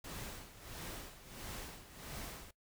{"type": "noise with tremolo", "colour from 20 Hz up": "pink", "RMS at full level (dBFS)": -45, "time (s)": [0.04, 2.51], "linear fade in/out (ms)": 5, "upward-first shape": "sine", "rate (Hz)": 1.5, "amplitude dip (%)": 75, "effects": ["noise-tail reverb RT60 0.1 s tail -19 dB re dry"]}